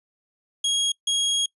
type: tone bursts at uneven times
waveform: sawtooth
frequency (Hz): 3288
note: G#7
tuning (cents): -18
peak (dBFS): -17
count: 2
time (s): 0.64-0.92 / 1.07-1.46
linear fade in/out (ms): 5
effects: noise-tail reverb RT60 0.1 s tail -24 dB re dry + resampled to 24000 Hz